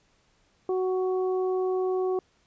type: harmonic tone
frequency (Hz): 371.8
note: F#4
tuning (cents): +8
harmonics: 1 / 2 / 3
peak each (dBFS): -24 / -35 / -40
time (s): 0.69-2.19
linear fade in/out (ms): 2
effects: pink hiss -66 dBFS RMS until 2.46 s + resampled to 16000 Hz